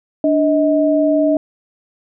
sine tone pair together, 293.7 / 631.4 Hz, D4 / D#5, 0 / +25 cents, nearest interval octave + minor second, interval 1325 cents, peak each -14 dBFS, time 0.24-1.37 s, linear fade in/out 2 ms, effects none

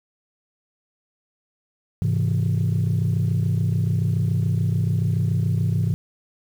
sine chord, Ab augmented, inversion none, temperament equal, 103.83 / 130.81 / 164.81 Hz, Ab2 / C3 / E3, 0 / 0 / 0 cents, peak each -20 / -22 / -22 dBFS, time 2.02-5.94 s, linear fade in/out 0 ms, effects tanh soft clip ceiling -14 dBFS + 8-bit

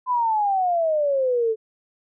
sine exponential sweep, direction down, 1021 to 433.5 Hz, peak -18 dBFS, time 0.06-1.56 s, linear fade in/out 50 ms, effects none

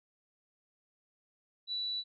sine tone, 3949 Hz, B7, 1 cent flat, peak -33 dBFS, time 1.67-2.04 s, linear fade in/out 50 ms, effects none

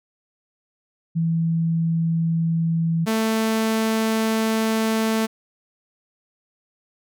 sine / sawtooth tone pair in turn, 164.81 / 221.7 Hz, E3 / A3, 0 / +13 cents, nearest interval perfect fourth, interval 513 cents, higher second, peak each -18 / -15 dBFS, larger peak second, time 1.15-3.06 / 3.06-5.27 s, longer second, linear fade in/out 20 ms, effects none

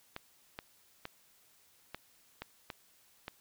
clicks, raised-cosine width 0.3 ms, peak -24 dBFS, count 7, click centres 0.164 / 0.589 / 1.054 / 1.946 / 2.42 / 2.702 / 3.281 s, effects white hiss -66 dBFS RMS until 3.4 s

